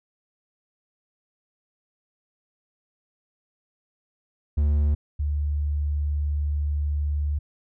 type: tone pair in turn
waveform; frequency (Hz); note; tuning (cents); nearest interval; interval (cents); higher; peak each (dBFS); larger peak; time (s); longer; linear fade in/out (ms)
triangle / sine; 73.42 / 73.42; D2 / D2; 0 / 0; unison; 0; neither; -16 / -22; first; 4.57-4.95 / 5.19-7.39; second; 10
effects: none